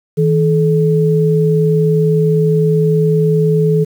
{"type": "tone pair together", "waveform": "sine", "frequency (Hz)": [159.85, 430.2], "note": ["D#3", "A4"], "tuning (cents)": [47, -39], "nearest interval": "octave + perfect fourth", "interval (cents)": 1714, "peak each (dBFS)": [-11, -13], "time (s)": [0.17, 3.85], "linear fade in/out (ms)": 20, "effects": ["7-bit"]}